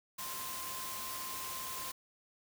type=tone in noise; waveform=sine; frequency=1046.5 Hz; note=C6; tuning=in tune; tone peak=-45 dBFS; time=0.18-1.92 s; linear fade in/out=10 ms; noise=white; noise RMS=-42 dBFS; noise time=0.18-1.92 s; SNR=-6 dB; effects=none